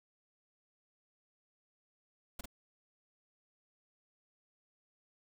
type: noise with echo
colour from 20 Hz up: pink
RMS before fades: -42 dBFS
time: 2.39-2.41 s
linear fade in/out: 5 ms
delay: 47 ms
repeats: 1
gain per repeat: -3 dB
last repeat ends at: 2.457 s
effects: none